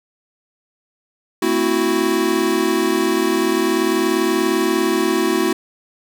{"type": "chord", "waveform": "square", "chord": "F# half-diminished seventh", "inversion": "first", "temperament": "equal with one note detuned", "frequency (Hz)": [224.5, 261.6, 329.6, 370], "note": ["A3", "C4", "E4", "F#4"], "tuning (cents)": [35, 0, 0, 0], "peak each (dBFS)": [-25, -25, -20, -20], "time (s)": [1.42, 5.53], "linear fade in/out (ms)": 5, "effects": []}